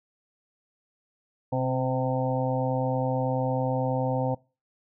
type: harmonic tone with a mistuned harmonic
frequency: 129.2 Hz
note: C3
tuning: 21 cents flat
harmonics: 1 / 2 / 4 / 5 / 6 / 7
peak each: -28 / -31 / -29 / -36 / -33 / -34 dBFS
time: 1.52-4.35 s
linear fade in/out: 10 ms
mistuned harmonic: 2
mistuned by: +22 cents
effects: noise-tail reverb RT60 0.3 s tail -22 dB re dry